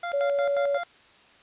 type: tone with tremolo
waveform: 25% pulse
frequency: 695 Hz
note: F5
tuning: 9 cents flat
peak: -25 dBFS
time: 0.03-0.84 s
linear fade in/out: 5 ms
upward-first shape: square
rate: 5.6 Hz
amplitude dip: 80%
type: tone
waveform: sine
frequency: 565 Hz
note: C#5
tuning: 33 cents sharp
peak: -22 dBFS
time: 0.13-0.78 s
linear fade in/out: 10 ms
effects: white hiss -55 dBFS RMS until 1.42 s + resampled to 8000 Hz